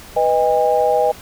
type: chord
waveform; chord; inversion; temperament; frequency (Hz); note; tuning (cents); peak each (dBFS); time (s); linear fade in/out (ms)
sine; G# minor; first; equal with one note detuned; 493.9 / 622.3 / 809.3; B4 / D#5 / G#5; 0 / 0 / -45; -17; 0.16-1.12; 10
effects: pink hiss -39 dBFS RMS until 1.21 s